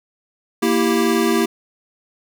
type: chord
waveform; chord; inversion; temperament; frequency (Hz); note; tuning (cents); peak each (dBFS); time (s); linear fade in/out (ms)
square; E diminished; second; equal; 233.1 / 329.6 / 392; Bb3 / E4 / G4; 0 / 0 / 0; -20; 0.62-1.46; 10
effects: none